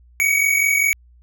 square tone pair together, 2217 / 2262 Hz, C#7 / C#7, 0 / +34 cents, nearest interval unison, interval 34 cents, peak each -21 / -17 dBFS, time 0.2-0.93 s, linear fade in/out 0 ms, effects added 60 Hz sine -47 dBFS peak until 1.22 s

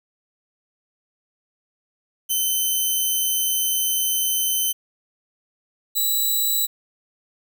5% pulse tone pair in turn, 3064 / 3933 Hz, G7 / B7, -40 / -8 cents, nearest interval major third, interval 432 cents, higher second, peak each -11 dBFS, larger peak neither, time 2.29-4.73 / 5.95-6.67 s, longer first, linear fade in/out 20 ms, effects none

